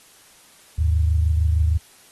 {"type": "tone pair together", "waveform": "sine", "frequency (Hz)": [77.37, 103.9], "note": ["D#2", "G#2"], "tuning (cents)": [-9, 1], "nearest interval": "perfect fourth", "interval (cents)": 510, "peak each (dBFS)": [-16, -24], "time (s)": [0.78, 1.78], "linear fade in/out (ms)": 10, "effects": ["white hiss -51 dBFS RMS until 2.11 s", "AAC 32 kbps"]}